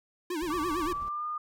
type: tone with vibrato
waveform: square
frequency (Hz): 329.6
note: E4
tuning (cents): 0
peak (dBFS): -31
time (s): 0.3-0.93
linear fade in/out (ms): 5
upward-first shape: sine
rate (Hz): 8.8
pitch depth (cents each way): 180
type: noise with tremolo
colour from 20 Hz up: brown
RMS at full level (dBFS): -43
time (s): 0.42-1.09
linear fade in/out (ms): 5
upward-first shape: square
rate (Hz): 17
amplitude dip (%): 30
type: tone with pitch glide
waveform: sine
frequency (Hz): 1155 to 1216.6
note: D6 to D#6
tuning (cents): -29 to -39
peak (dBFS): -31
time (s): 0.5-1.38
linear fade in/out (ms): 5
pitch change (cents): +90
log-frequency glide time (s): 0.94-1.26
effects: none